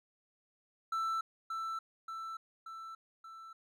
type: tone with echo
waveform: triangle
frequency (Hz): 1329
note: E6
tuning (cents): +14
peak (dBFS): -30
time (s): 0.92-1.21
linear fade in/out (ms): 5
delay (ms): 580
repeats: 4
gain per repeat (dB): -4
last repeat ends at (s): 3.53
effects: none